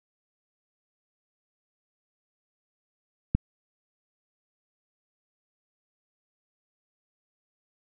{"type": "click", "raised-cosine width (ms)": 5, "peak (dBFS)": -9, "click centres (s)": 3.35, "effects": []}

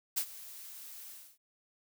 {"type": "noise with ADSR envelope", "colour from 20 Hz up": "blue", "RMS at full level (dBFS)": -30, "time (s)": [0.16, 1.38], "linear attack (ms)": 15, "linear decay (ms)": 74, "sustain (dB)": -18, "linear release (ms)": 280, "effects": []}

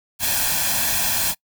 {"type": "noise with comb filter", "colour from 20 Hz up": "white", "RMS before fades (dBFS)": -21, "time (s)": [0.19, 1.35], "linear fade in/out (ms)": 50, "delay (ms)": 1.2, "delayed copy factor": 0.7, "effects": ["noise-tail reverb RT60 0.1 s tail -25 dB re dry"]}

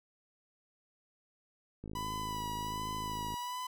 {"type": "click train", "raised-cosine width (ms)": 3, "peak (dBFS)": -31, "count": 81, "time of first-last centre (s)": [1.84, 3.341], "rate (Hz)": 53.3}
{"type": "tone with vibrato", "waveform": "45% pulse", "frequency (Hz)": 987.8, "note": "B5", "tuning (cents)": 0, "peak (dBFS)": -37, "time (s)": [1.95, 3.67], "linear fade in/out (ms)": 5, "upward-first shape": "sine", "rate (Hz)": 1.3, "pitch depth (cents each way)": 35}
{"effects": []}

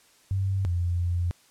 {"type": "tone pair in turn", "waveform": "sine", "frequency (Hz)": [96.5, 87.36], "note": ["G2", "F2"], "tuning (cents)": [-27, 1], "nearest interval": "major second", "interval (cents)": 172, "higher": "first", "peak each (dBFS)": -23, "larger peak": "neither", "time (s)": [[0.31, 0.65], [0.65, 1.31]], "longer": "second", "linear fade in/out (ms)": 0, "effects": ["white hiss -59 dBFS RMS until 1.5 s", "low-pass 10000 Hz 12 dB/octave"]}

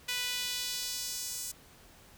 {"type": "tone with high-pass filter sweep", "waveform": "sawtooth", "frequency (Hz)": 493.9, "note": "B4", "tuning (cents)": 0, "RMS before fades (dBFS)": -36, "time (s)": [0.08, 1.52], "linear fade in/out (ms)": 10, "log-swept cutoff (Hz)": [2500, 7300], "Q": 1.4, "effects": ["pink hiss -57 dBFS RMS until 2.17 s"]}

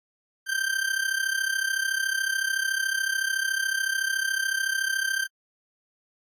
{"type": "tone with amplitude modulation", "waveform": "40% pulse", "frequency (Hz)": 1568, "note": "G6", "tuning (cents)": 0, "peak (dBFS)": -20, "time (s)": [0.46, 5.28], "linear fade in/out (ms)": 50, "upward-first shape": "sine", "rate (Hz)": 33.8, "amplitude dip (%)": 75, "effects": ["AAC 64 kbps"]}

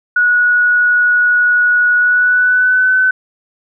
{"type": "tone with pitch glide", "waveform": "sine", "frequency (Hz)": [1461, 1514.3], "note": ["F#6", "F#6"], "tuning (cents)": [-22, 40], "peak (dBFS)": -8, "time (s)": [0.16, 3.11], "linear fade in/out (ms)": 5, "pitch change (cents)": 62, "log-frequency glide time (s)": [1.95, 2.94], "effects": []}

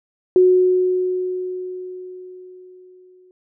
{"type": "tone with exponential decay", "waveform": "sine", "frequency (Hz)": 366.8, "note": "F#4", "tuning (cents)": -15, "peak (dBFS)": -8, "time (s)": [0.36, 3.31], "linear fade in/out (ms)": 1, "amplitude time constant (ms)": 640, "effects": []}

